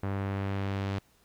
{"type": "tone with low-pass filter sweep", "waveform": "sawtooth", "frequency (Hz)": 98.2, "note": "G2", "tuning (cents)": 4, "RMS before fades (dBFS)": -32, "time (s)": [0.03, 0.99], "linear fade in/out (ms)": 5, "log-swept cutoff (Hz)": [1600, 4100], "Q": 0.93, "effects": ["pink hiss -65 dBFS RMS until 1.24 s"]}